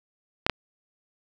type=clicks; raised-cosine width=0.3 ms; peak=-5 dBFS; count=2; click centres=0.465 / 0.497 s; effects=none